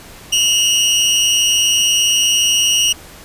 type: tone with amplitude modulation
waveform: 25% pulse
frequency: 2869 Hz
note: F7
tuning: 46 cents sharp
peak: -5 dBFS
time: 0.32-2.93 s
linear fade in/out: 10 ms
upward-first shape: sine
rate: 212 Hz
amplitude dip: 65%
effects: pink hiss -38 dBFS RMS until 3.24 s + resampled to 32000 Hz